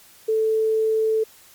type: tone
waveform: sine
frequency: 440 Hz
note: A4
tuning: in tune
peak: -17 dBFS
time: 0.28-1.24 s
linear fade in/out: 10 ms
effects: white hiss -50 dBFS RMS until 1.54 s + MP3 96 kbps